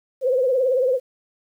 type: tone with vibrato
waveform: sine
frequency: 514 Hz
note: C5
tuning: 31 cents flat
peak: -16 dBFS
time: 0.21-1 s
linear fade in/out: 50 ms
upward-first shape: triangle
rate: 18 Hz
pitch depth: 110 cents each way
effects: 9-bit